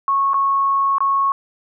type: tone with dropouts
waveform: sine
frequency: 1100 Hz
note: C#6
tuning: 14 cents flat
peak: -14 dBFS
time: 0.08-1.32 s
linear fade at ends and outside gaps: 1 ms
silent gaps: 0.334-0.342 / 0.983-1.005 s
effects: none